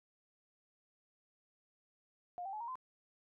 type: tone with pitch steps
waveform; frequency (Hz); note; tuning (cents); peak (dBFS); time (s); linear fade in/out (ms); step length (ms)
sine; 710 / 778.7 / 854.1 / 936.9 / 1027.6; F5 / G5 / G#5 / A#5 / C6; +28 / -12 / +48 / +8 / -32; -40; 2.38-2.755; 0; 75
effects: none